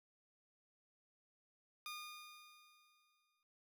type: tone with exponential decay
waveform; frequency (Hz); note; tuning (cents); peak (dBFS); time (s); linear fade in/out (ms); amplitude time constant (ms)
15% pulse; 1218; D#6; -37; -38; 1.86-3.43; 1; 340
effects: none